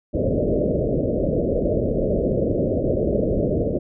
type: low-pass noise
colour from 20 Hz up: white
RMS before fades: -21 dBFS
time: 0.13-3.79 s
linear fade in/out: 20 ms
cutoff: 620 Hz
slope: 96 dB/octave
effects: none